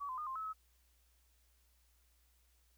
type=tone with pitch steps; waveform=sine; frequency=1136 / 1028 / 1221 / 1054 / 1296 / 1285 Hz; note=C#6 / C6 / D#6 / C6 / E6 / E6; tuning=+42 / -31 / -33 / +12 / -30 / -45 cents; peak=-39 dBFS; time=0-0.534 s; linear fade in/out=20 ms; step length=89 ms; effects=added 60 Hz sine -70 dBFS peak until 2.77 s + white hiss -75 dBFS RMS until 2.77 s